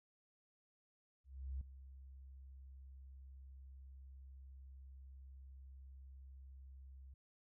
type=tone with ADSR envelope; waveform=sine; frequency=66.5 Hz; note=C2; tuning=29 cents sharp; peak=-39 dBFS; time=1.24-7.14 s; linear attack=370 ms; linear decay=3 ms; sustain=-14 dB; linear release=5 ms; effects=none